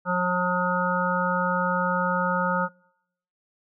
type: harmonic tone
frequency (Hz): 180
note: F#3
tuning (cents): -47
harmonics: 1 / 3 / 5 / 7 / 8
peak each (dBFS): -27 / -28 / -28 / -27 / -29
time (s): 0.05-2.69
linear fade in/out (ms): 50
effects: noise-tail reverb RT60 0.8 s tail -26 dB re dry